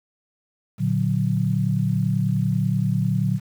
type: chord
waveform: sine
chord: Bb augmented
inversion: none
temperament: equal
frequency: 116.54 / 146.83 / 185 Hz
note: Bb2 / D3 / F#3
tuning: 0 / 0 / 0 cents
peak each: -23 dBFS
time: 0.78-3.4 s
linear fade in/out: 50 ms
effects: 8-bit